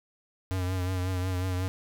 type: tone with vibrato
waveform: square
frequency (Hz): 92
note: F#2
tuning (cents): -9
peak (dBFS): -28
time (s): 0.51-1.68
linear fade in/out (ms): 0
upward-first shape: triangle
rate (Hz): 5.5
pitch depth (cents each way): 49
effects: none